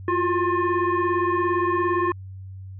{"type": "tone with frequency modulation", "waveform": "sine", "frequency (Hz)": 362.2, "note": "F#4", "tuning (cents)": -37, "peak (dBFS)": -19, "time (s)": [0.08, 2.12], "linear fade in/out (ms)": 2, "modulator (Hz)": 707, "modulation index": 1.6, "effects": ["added 95 Hz sine -35 dBFS peak until 2.79 s"]}